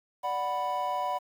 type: chord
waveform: triangle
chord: B minor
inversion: first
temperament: equal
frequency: 587.3 / 740 / 987.8 Hz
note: D5 / F#5 / B5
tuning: 0 / 0 / 0 cents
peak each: -34 / -30 / -29 dBFS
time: 0.23-1.19 s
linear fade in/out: 20 ms
effects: 9-bit